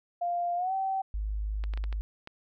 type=tone with pitch glide; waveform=sine; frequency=698 to 770 Hz; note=F5 to G5; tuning=-1 to -31 cents; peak=-27 dBFS; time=0.21-1.02 s; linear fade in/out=10 ms; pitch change=+170 cents; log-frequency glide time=0.56-0.73 s
type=tone; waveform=sine; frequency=52 Hz; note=G#1; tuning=3 cents sharp; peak=-29 dBFS; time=1.14-2.01 s; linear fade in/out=0 ms
type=clicks; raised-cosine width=0.3 ms; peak=-26 dBFS; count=6; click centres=1.639 / 1.737 / 1.775 / 1.84 / 1.927 / 2.274 s
effects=none